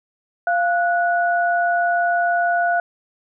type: tone pair together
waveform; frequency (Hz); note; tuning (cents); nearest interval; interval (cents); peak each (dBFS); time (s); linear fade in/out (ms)
sine; 695.3 / 1469; F5 / F#6; -8 / -13; octave + minor second; 1295; -17 / -21; 0.47-2.8; 2
effects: none